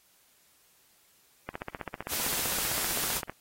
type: click train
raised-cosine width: 0.5 ms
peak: -20 dBFS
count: 29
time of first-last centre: 1.49-3.296 s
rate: 15.5 Hz
type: noise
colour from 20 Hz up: white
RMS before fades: -31 dBFS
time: 2.08-3.22 s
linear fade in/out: 50 ms
effects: white hiss -64 dBFS RMS until 3.4 s + AAC 48 kbps

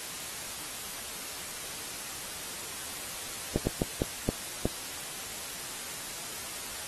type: slowing click train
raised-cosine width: 2 ms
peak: -13 dBFS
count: 6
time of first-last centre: 3.56-4.655 s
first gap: 110 ms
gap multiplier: 1.35
effects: white hiss -39 dBFS RMS until 6.87 s + AAC 32 kbps

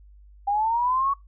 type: linear sweep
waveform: sine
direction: up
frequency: 794 to 1125 Hz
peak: -20 dBFS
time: 0.47-1.14 s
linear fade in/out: 10 ms
effects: noise-tail reverb RT60 0.2 s tail -24 dB re dry + added 50 Hz sine -47 dBFS peak until 1.27 s

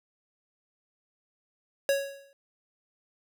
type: tone with exponential decay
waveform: square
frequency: 554.4 Hz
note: C#5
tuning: in tune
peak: -21 dBFS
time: 1.89-2.33 s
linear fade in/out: 1 ms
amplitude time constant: 94 ms
effects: none

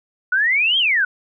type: exponential two-way sweep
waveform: sine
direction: up then down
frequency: 1445 to 3276 to 1445 Hz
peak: -14 dBFS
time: 0.32-1.05 s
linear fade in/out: 5 ms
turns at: 0.78 s
effects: none

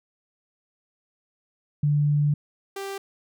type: tone pair in turn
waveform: sine / sawtooth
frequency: 146.83 / 392.9 Hz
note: D3 / G4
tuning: 0 / +4 cents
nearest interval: octave + perfect fourth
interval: 1704 cents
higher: second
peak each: -18 / -27 dBFS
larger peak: first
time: 1.83-2.34 / 2.76-2.98 s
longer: first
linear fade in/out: 5 ms
effects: none

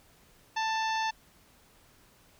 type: harmonic tone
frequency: 885 Hz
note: A5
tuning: 10 cents sharp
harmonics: 1 / 2 / 3 / 4 / 5 / 6 / 7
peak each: -29 / -35 / -39 / -41 / -43 / -45 / -46 dBFS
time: 0.56-1.11 s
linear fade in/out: 10 ms
effects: pink hiss -61 dBFS RMS until 2.39 s

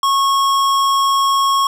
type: tone with hard clipping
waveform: sine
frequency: 1096 Hz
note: C#6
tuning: 20 cents flat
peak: -14 dBFS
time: 0.03-1.67 s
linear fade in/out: 2 ms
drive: 16 dB
effects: none

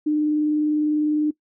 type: tone with vibrato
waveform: sine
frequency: 301.8 Hz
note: D4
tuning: 47 cents sharp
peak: -17 dBFS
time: 0.06-1.31 s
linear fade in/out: 10 ms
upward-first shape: square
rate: 20 Hz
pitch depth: 14 cents each way
effects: noise-tail reverb RT60 0.1 s tail -20 dB re dry

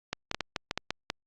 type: clicks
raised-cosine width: 0.2 ms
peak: -12 dBFS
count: 9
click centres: 0.13 / 0.314 / 0.346 / 0.407 / 0.562 / 0.711 / 0.776 / 0.906 / 1.101 s
effects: low-pass 6000 Hz 12 dB/octave + Opus 48 kbps

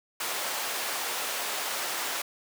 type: high-pass noise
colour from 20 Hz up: pink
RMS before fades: -32 dBFS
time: 0.2-2.22 s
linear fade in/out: 5 ms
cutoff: 660 Hz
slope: 12 dB/octave
effects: none

